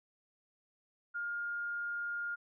sine tone, 1414 Hz, F6, 21 cents sharp, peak -35 dBFS, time 1.14-2.36 s, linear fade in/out 20 ms, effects none

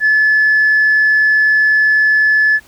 sine tone, 1726 Hz, A6, 34 cents flat, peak -7 dBFS, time 0-2.6 s, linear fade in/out 50 ms, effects tanh soft clip ceiling -5 dBFS + pink hiss -46 dBFS RMS until 2.67 s

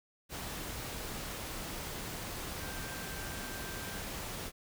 sine tone in noise, 1570 Hz, G6, 2 cents sharp, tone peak -48 dBFS, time 2.58-4.03 s, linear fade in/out 50 ms, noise pink, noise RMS -41 dBFS, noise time 0.29-4.52 s, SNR -10 dB, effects none

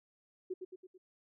sine tone with echo, 370 Hz, F#4, in tune, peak -35 dBFS, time 0.5-0.54 s, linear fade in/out 10 ms, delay 110 ms, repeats 4, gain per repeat -5 dB, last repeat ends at 0.98 s, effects none

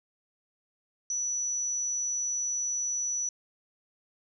sine tone, 5920 Hz, F#8, in tune, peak -28 dBFS, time 1.1-3.29 s, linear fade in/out 2 ms, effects none

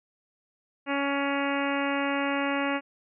harmonic tone, 279.9 Hz, C#4, 17 cents sharp, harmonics 1 / 2 / 3 / 4 / 5 / 6 / 7 / 8 / 9 / 10, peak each -29 / -32 / -34 / -35 / -36 / -37 / -37 / -38 / -39 / -39 dBFS, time 0.86-2.81 s, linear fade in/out 50 ms, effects none

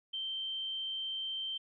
sine tone, 3126 Hz, G7, 6 cents flat, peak -35 dBFS, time 0.13-1.58 s, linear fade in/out 10 ms, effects none

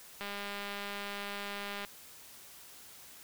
click train, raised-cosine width 0.3 ms, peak -24 dBFS, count 332, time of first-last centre 0.21-1.849 s, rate 202 Hz, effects white hiss -53 dBFS RMS until 3.23 s

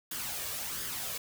white noise with flanger, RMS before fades -37 dBFS, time 0.11-1.18 s, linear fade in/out 5 ms, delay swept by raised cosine 0.59 to 1.79 ms, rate 1.4 Hz, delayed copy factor +0.5, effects none

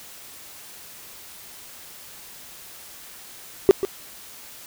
triangle tone with echo, 387.2 Hz, G4, 21 cents flat, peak -3 dBFS, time 3.69-3.71 s, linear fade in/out 0 ms, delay 140 ms, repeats 1, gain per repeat -14 dB, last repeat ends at 3.85 s, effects tanh soft clip ceiling -4 dBFS + white hiss -43 dBFS RMS until 4.66 s

